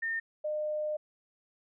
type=tone pair in turn; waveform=sine; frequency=1819 / 607 Hz; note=A#6 / D#5; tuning=-43 / -43 cents; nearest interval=octave + perfect fifth; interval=1900 cents; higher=first; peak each=-30 / -30 dBFS; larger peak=neither; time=0.02-0.2 / 0.44-0.97 s; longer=second; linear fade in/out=10 ms; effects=none